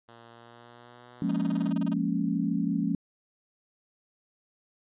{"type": "tone with pitch glide", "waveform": "5% pulse", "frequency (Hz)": [116.7, 124.36], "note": ["A#2", "B2"], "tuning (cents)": [2, 12], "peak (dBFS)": -38, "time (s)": [0.08, 1.71], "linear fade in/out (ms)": 10, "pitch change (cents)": 110, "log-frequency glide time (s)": [0.31, 1.39]}
{"type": "chord", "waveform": "sine", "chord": "Bb minor seventh", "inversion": "second", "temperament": "equal", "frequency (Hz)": [174.61, 207.7, 233.1, 277.2], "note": ["F3", "Ab3", "Bb3", "Db4"], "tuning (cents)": [0, 0, 0, 0], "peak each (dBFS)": [-30, -30, -32, -30], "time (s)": [1.22, 2.95], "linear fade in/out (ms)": 2}
{"type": "tone bursts", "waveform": "15% pulse", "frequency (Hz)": 311.1, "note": "D#4", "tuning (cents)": 0, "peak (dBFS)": -31, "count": 13, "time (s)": [1.29, 1.936], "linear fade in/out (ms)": 5, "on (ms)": 22, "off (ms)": 30}
{"effects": ["resampled to 8000 Hz"]}